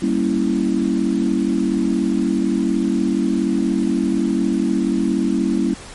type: chord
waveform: sine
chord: G diminished seventh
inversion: none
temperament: equal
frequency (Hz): 196 / 233.1 / 277.2 / 329.6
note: G3 / Bb3 / Db4 / Fb4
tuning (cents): 0 / 0 / 0 / 0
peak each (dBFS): -21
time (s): 0.02-5.74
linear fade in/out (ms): 5
effects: pink hiss -37 dBFS RMS until 5.94 s + MP3 48 kbps